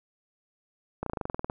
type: slowing click train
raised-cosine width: 1 ms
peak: -17 dBFS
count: 12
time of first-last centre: 1.03-1.499 s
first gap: 33 ms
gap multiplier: 1.05
effects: none